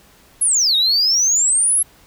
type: exponential two-way sweep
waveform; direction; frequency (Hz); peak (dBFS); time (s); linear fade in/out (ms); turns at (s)
sine; down then up; 11300 to 3689 to 11300; -11; 0.41-1.83; 10; 0.76
effects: tanh soft clip ceiling -10 dBFS + pink hiss -50 dBFS RMS until 2.06 s